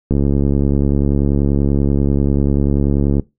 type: click train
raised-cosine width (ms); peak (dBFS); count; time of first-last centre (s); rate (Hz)
3; -3; 218; 0.11-3.197; 70.3
effects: noise-tail reverb RT60 0.2 s tail -20 dB re dry